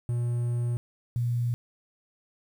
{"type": "tone pair in turn", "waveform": ["triangle", "sine"], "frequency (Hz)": [120, 120], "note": ["B2", "B2"], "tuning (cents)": [-49, -49], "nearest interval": "unison", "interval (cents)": 0, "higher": "neither", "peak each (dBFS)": [-23, -24], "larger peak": "first", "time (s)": [[0.09, 0.77], [1.16, 1.54]], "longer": "first", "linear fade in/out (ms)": 0, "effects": ["9-bit"]}